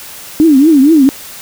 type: tone with vibrato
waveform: sine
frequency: 293.7 Hz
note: D4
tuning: in tune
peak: -3 dBFS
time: 0.4-1.09 s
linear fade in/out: 0 ms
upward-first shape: triangle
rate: 4.3 Hz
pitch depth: 240 cents each way
effects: white hiss -30 dBFS RMS until 1.41 s